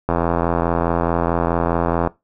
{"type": "click train", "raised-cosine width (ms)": 1, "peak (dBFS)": -4, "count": 169, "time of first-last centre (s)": [0.09, 2.073], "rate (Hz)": 84.7, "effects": ["noise-tail reverb RT60 0.2 s tail -19 dB re dry"]}